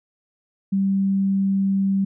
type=tone; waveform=sine; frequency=194.9 Hz; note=G3; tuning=10 cents flat; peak=-17 dBFS; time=0.72-2.05 s; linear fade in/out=10 ms; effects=none